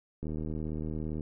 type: click train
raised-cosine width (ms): 3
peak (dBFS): -24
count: 77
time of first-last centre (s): 0.23-1.208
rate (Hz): 77.7
effects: none